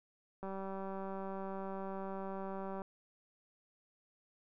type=click train; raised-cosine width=1 ms; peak=-30 dBFS; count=462; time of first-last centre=0.43-2.819 s; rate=193 Hz; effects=none